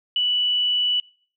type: tone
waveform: sine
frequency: 2960 Hz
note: F#7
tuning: in tune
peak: -18 dBFS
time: 0.16-1 s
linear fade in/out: 2 ms
effects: noise-tail reverb RT60 0.5 s tail -25 dB re dry